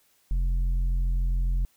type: tone with tanh clipping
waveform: sine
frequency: 43.65 Hz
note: F1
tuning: in tune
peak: -23 dBFS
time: 0.31-1.65 s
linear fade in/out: 0 ms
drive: 6 dB
effects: white hiss -65 dBFS RMS until 1.76 s